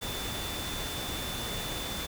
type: tone in noise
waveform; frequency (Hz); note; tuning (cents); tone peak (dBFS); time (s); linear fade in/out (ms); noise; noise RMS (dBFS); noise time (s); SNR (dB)
sine; 3520; A7; 0; -39; 0.01-2.07; 20; pink; -36; 0.01-2.07; -6
effects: none